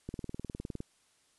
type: click train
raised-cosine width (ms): 3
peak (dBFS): -25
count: 15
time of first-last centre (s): 0.09-0.804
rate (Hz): 19.6
effects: white hiss -69 dBFS RMS until 1.38 s + resampled to 24000 Hz